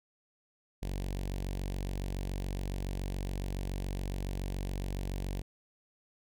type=tone with notch filter; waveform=sawtooth; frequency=47.12 Hz; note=F#1; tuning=32 cents sharp; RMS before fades=-36 dBFS; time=0.82-5.42 s; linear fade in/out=10 ms; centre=1300 Hz; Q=1.1; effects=none